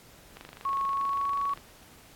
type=click train; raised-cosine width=0.3 ms; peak=-28 dBFS; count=31; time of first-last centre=0.37-1.575 s; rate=24.9 Hz
type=tone with pitch glide; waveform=sine; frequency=1100 to 1119.9 Hz; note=C#6 to C#6; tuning=-14 to +17 cents; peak=-26 dBFS; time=0.65-1.54 s; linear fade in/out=5 ms; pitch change=+31 cents; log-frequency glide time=0.85-1.36 s
effects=pink hiss -54 dBFS RMS until 2.15 s + AAC 64 kbps